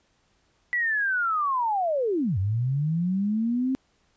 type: linear two-way sweep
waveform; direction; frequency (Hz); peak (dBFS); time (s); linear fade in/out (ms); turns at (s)
sine; down then up; 1975.5 to 90.9 to 267.6; -22; 0.73-3.75; 0; 2.38
effects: pink hiss -67 dBFS RMS until 4.16 s + resampled to 16000 Hz